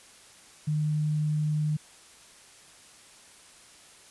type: tone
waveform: sine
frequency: 151.9 Hz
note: D#3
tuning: 41 cents flat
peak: -24 dBFS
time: 0.67-1.77 s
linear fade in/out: 10 ms
effects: white hiss -53 dBFS RMS until 4.1 s + resampled to 24000 Hz